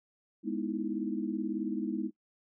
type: chord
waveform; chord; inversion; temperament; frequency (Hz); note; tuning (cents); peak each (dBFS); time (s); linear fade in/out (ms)
sine; E major seventh; first; equal with one note detuned; 207.7 / 246.2 / 311.1 / 329.6; G#3 / B3 / D#4 / E4; 0 / -5 / 0 / 0; -36 / -37 / -36 / -37; 0.43-2.11; 50
effects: noise-tail reverb RT60 0.1 s tail -21 dB re dry